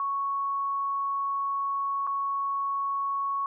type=tone with dropouts; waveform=sine; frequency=1108.7 Hz; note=C#6; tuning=in tune; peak=-26 dBFS; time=0-3.46 s; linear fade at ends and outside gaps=1 ms; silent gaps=2.068-2.073 s; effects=none